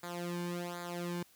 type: tone with flanger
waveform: sawtooth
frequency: 174.61 Hz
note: F3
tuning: in tune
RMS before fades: -39 dBFS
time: 0.03-1.23 s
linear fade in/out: 5 ms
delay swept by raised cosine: 0.35 to 1.55 ms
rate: 1.3 Hz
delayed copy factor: -0.85
effects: white hiss -64 dBFS RMS until 1.35 s